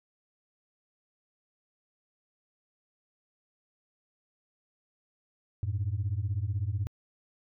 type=beating tone pair; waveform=sine; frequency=92.5 / 108.5 Hz; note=F#2 / A2; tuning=0 / -24 cents; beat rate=16 Hz; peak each=-30 dBFS; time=5.63-6.87 s; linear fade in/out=0 ms; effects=tanh soft clip ceiling -23 dBFS